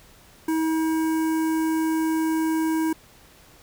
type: tone with notch filter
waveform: square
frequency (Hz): 320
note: D#4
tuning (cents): +49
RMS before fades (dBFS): -23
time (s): 0.48-2.93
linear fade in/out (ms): 5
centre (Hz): 3700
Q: 0.54
effects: pink hiss -52 dBFS RMS until 3.62 s